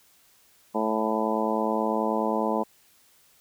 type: harmonic tone with a mistuned harmonic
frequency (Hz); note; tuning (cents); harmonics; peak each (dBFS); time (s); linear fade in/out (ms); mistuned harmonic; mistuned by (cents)
109.4; A2; -9; 2 / 3 / 4 / 5 / 6 / 7 / 8 / 9; -29 / -32 / -31 / -31 / -32 / -34 / -31 / -32; 0.74-2.64; 20; 9; +23
effects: white hiss -60 dBFS RMS until 3.4 s